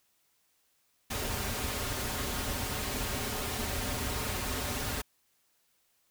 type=noise with comb filter; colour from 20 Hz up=pink; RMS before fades=-34 dBFS; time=1.1-5.02 s; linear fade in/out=10 ms; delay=6 ms; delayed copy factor=-0.6; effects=white hiss -72 dBFS RMS until 6.1 s